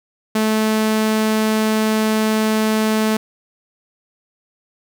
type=tone; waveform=sawtooth; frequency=217.6 Hz; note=A3; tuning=19 cents flat; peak=-11 dBFS; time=0.35-3.17 s; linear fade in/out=5 ms; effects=none